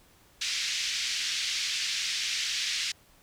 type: band-pass noise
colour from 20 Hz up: white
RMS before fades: -31 dBFS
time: 0.41-2.92 s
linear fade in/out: 5 ms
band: 2000 to 5700 Hz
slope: 24 dB/octave
effects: pink hiss -60 dBFS RMS until 3.22 s